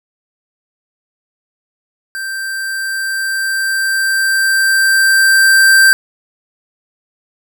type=tone with level ramp; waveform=square; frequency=1568 Hz; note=G6; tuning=in tune; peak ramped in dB=-21 to -5 dBFS; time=2.15-5.93 s; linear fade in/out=0 ms; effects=none